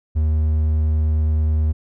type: tone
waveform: triangle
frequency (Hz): 77.4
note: D#2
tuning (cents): -9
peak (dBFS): -13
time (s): 0.15-1.73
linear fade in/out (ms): 20
effects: none